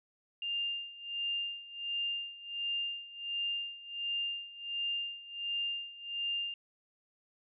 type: tone with tremolo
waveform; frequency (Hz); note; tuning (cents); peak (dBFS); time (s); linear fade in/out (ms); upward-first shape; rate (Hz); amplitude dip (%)
sine; 2801; F7; +4; -31; 0.42-6.54; 2; sine; 1.4; 85
effects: none